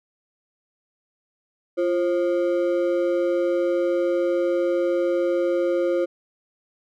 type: ring-modulated tone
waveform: triangle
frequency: 440 Hz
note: A4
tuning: in tune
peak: -14 dBFS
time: 1.77-6.06 s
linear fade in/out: 20 ms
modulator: 93.5 Hz
effects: none